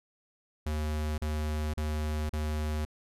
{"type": "tone bursts", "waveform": "square", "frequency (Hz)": 76.3, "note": "D#2", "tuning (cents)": -33, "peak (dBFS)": -30, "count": 4, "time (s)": [0.66, 2.851], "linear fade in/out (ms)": 5, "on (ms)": 520, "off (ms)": 37, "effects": ["resampled to 32000 Hz"]}